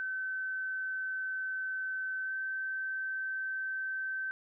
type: tone with pitch glide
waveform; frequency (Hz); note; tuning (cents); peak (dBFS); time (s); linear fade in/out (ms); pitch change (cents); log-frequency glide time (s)
sine; 1531 to 1545.2; G6 to G6; -41 to -25; -33; 0-4.31; 0; +16; 2.22-2.33
effects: none